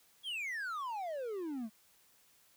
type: exponential sweep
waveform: triangle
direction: down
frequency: 3398 to 207.7 Hz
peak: -35 dBFS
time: 0.23-1.7 s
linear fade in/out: 50 ms
effects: white hiss -67 dBFS RMS until 2.56 s